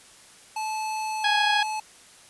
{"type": "tone with pitch glide", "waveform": "square", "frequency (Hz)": [868, 862.5], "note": ["A5", "A5"], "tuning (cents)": [-24, -35], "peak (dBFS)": -28, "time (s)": [0.56, 1.8], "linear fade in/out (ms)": 5, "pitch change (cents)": -11, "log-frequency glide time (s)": [1.07, 1.48]}
{"type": "harmonic tone", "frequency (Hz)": 830, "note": "G#5", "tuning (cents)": -1, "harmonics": [1, 2, 3, 4, 5, 6], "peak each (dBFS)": [-24, -25, -30, -27, -35, -35], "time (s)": [1.24, 1.63], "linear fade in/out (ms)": 5}
{"effects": ["white hiss -51 dBFS RMS until 2.29 s", "resampled to 24000 Hz"]}